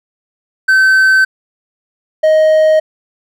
triangle tone pair in turn, 1538 / 625.7 Hz, G6 / D#5, -33 / +10 cents, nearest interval octave + major third, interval 1557 cents, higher first, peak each -4 dBFS, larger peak neither, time 0.68-1.25 / 2.23-2.8 s, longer neither, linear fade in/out 10 ms, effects none

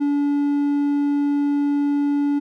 triangle tone, 287 Hz, D4, 40 cents flat, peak -15 dBFS, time 0-2.4 s, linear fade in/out 20 ms, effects none

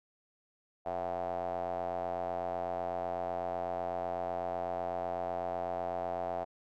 square tone with band-pass filter, 44 Hz, F1, 14 cents sharp, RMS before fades -36 dBFS, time 0.85-6.45 s, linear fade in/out 20 ms, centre 700 Hz, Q 7, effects none

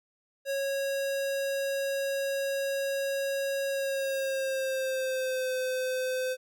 square tone with pitch glide, 550 to 513.2 Hz, C#5 to C5, -14 to -34 cents, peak -29 dBFS, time 0.45-6.37 s, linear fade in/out 50 ms, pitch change -120 cents, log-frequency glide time 3.67-5.53 s, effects none

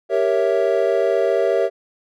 triangle chord, G diminished seventh, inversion none, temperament equal, 392 / 466.2 / 554.4 / 659.3 Hz, G4 / Bb4 / Db5 / Fb5, 0 / 0 / 0 / 0 cents, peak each -19 dBFS, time 0.09-1.7 s, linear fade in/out 50 ms, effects none

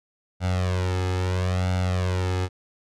sawtooth tone with flanger, 91.7 Hz, F#2, 15 cents flat, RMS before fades -24 dBFS, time 0.4-2.49 s, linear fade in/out 50 ms, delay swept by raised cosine 1.4 to 2.37 ms, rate 0.75 Hz, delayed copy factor +1, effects low-pass 7000 Hz 12 dB/octave

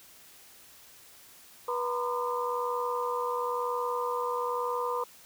sine tone cluster, 486.9 / 937 / 1018 / 1209 Hz, B4 / A#5 / C6 / D6, -25 / +9 / -48 / +50 cents, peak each -32 / -36 / -33 / -36 dBFS, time 1.68-5.04 s, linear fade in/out 5 ms, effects white hiss -54 dBFS RMS until 5.25 s

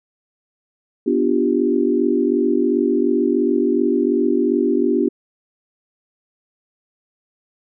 sine chord, G dominant seventh, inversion first, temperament equal, 246.9 / 293.7 / 349.2 / 392 Hz, B3 / D4 / F4 / G4, 0 / 0 / 0 / 0 cents, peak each -20 dBFS, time 1.06-5.09 s, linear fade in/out 10 ms, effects none

